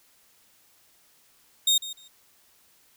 30% pulse tone with echo, 3700 Hz, A#7, 14 cents flat, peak -16 dBFS, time 1.67-1.78 s, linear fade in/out 5 ms, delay 150 ms, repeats 2, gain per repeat -15 dB, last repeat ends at 2.08 s, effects white hiss -61 dBFS RMS until 2.96 s

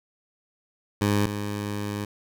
15% pulse tone pair in turn, 102.6 / 102.97 Hz, G#2 / G#2, -21 / -14 cents, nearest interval unison, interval 7 cents, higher second, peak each -14 / -22 dBFS, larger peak first, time 1.01-1.26 / 1.26-2.05 s, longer second, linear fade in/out 5 ms, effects none

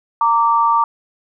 sine tone pair together, 922 / 1166.7 Hz, A#5 / D6, -19 / -12 cents, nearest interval major third, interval 407 cents, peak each -14 dBFS, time 0.21-0.84 s, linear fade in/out 2 ms, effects none

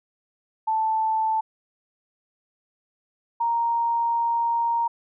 sine tone pair in turn, 880 / 932.3 Hz, A5 / A#5, 0 / 0 cents, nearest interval minor second, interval 100 cents, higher second, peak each -20 dBFS, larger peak neither, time 0.67-1.41 / 3.4-4.88 s, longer second, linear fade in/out 10 ms, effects none

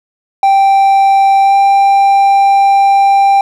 triangle tone with pitch glide, 784 to 790.8 Hz, G5 to G5, 0 to +15 cents, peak -3 dBFS, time 0.43-3.41 s, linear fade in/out 2 ms, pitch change +15 cents, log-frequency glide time 1.43-1.55 s, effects none

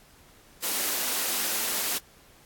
white high-pass noise, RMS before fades -28 dBFS, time 0.62-1.99 s, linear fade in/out 20 ms, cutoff 190 Hz, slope 96 dB/octave, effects pink hiss -56 dBFS RMS until 2.45 s + AAC 64 kbps

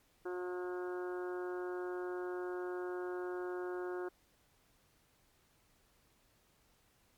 harmonic tone, 180 Hz, F#3, 47 cents flat, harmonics 2 / 3 / 4 / 5 / 6 / 7 / 8 / 9, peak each -38 / -51 / -50 / -54 / -53 / -55 / -51 / -56 dBFS, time 0.25-4.09 s, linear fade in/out 10 ms, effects pink hiss -71 dBFS RMS until 7.17 s + MP3 96 kbps

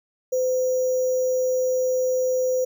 sine tone with sample-and-hold, 511 Hz, C5, 41 cents flat, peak -19 dBFS, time 0.32-2.65 s, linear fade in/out 10 ms, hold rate 6300 Hz, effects none

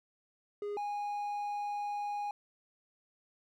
triangle tone pair in turn, 411.5 / 823 Hz, G#4 / G#5, -16 / -16 cents, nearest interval octave, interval 1200 cents, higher second, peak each -33 / -32 dBFS, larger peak second, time 0.62-0.77 / 0.77-2.31 s, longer second, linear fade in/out 2 ms, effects none

